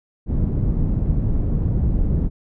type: low-pass noise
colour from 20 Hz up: pink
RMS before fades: -19 dBFS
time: 0.26-2.3 s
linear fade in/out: 50 ms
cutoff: 190 Hz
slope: 12 dB/octave
effects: none